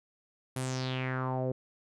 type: tone with low-pass filter sweep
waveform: sawtooth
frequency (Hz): 129.5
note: C3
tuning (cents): -17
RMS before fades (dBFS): -33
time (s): 0.56-1.52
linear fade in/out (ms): 5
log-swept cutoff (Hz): 11000 to 460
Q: 4.3
effects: none